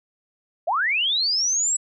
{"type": "linear sweep", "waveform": "sine", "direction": "up", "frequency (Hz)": [587.3, 7860], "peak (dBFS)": -19, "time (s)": [0.67, 1.77], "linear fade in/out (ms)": 10, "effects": []}